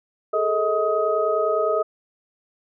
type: tone cluster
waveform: sine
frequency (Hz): 415.3 / 445.1 / 632 / 1259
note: G#4 / A4 / D#5 / D#6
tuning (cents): 0 / +20 / +27 / +20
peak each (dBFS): -26 / -24 / -22 / -25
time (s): 0.33-1.83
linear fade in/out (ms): 10
effects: none